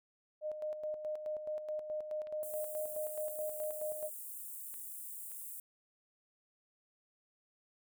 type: tone with tremolo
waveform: sine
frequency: 612 Hz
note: D#5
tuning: 29 cents flat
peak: -35 dBFS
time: 0.41-4.1 s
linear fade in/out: 50 ms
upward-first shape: square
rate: 4.7 Hz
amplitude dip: 55%
type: clicks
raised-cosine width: 0.3 ms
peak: -40 / -46 / -41 / -45 dBFS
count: 4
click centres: 2.271 / 3.637 / 4.741 / 5.317 s
type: high-pass noise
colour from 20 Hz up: white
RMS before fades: -46 dBFS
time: 2.43-5.6 s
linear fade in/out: 2 ms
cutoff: 8100 Hz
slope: 48 dB/octave
effects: none